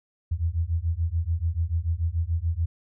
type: beating tone pair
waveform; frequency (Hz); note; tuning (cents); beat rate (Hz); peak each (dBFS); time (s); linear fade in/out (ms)
sine; 80.1 / 87; E2 / F2; -49 / -6; 6.9; -26; 0.31-2.66; 10
effects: none